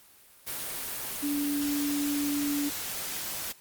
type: tone in noise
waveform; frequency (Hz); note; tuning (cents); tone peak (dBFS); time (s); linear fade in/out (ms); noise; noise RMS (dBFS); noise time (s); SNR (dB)
sine; 288.4; D4; -31; -27; 1.22-2.7; 20; white; -35; 0.46-3.53; +5
effects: white hiss -56 dBFS RMS until 3.6 s + Opus 32 kbps